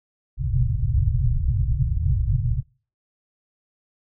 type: low-pass noise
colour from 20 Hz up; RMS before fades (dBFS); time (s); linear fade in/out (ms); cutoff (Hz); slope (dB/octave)
white; -21; 0.37-2.63; 50; 140; 96
effects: noise-tail reverb RT60 0.4 s tail -25 dB re dry